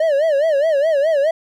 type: tone with vibrato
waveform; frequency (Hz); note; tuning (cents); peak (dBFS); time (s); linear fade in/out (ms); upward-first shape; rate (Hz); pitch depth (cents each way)
triangle; 600; D5; +37; -11; 0-1.31; 5; sine; 4.8; 160
effects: none